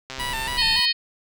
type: click train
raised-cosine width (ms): 0.2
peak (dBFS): -16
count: 63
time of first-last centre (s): 0.1-0.57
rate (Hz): 132
type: noise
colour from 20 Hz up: brown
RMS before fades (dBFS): -35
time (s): 0.18-0.8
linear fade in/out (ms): 2
type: tone with vibrato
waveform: 15% pulse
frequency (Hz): 936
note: A#5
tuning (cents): +7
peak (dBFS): -20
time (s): 0.19-0.86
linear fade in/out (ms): 10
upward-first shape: square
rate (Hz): 3.5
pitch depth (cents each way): 75
type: harmonic tone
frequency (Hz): 622.3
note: D#5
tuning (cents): 0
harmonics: 3 / 4 / 5 / 6 / 7 / 8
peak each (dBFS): -28 / -28 / -25 / -31 / -20 / -31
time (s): 0.57-0.93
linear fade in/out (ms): 20
effects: none